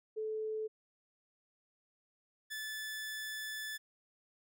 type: tone pair in turn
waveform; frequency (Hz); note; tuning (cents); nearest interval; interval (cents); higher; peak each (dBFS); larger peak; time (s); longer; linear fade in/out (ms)
sine / sawtooth; 434.9 / 1739.6; A4 / A6; -20 / -20; 2 octaves; 2400; second; -35 / -36; first; 0.16-0.68 / 2.5-3.78; second; 20
effects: none